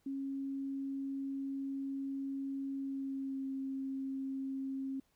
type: tone with pitch glide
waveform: sine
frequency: 273 to 268.6 Hz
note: C#4 to C4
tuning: -26 to +46 cents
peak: -36 dBFS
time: 0.06-5 s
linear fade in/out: 5 ms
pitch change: -28 cents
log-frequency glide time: 2.77-3.47 s
effects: pink hiss -75 dBFS RMS until 5.15 s